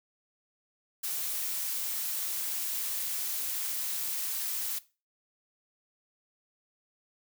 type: noise with amplitude modulation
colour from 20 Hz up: blue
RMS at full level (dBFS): -32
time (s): 1.03-4.79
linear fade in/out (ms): 10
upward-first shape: sine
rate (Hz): 299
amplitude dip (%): 30
effects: noise-tail reverb RT60 0.3 s tail -18 dB re dry